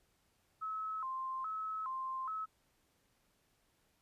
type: tone with vibrato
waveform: sine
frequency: 1164 Hz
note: D6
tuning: 16 cents flat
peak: -37 dBFS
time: 0.61-2.46 s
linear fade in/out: 20 ms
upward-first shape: square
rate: 1.2 Hz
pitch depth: 180 cents each way
effects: pink hiss -75 dBFS RMS until 4.01 s + resampled to 32000 Hz